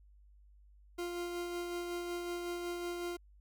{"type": "tone with tremolo", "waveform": "40% pulse", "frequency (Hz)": 349.2, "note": "F4", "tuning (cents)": 0, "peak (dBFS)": -35, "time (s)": [0.98, 3.17], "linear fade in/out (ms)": 10, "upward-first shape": "sine", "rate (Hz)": 5.4, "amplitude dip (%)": 30, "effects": ["added 50 Hz sine -58 dBFS peak until 3.4 s"]}